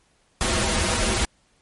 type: noise with comb filter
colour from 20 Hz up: pink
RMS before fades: -22 dBFS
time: 0.41-1.25 s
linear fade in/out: 0 ms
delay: 6.9 ms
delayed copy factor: -1
effects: pink hiss -63 dBFS RMS until 1.61 s + MP3 48 kbps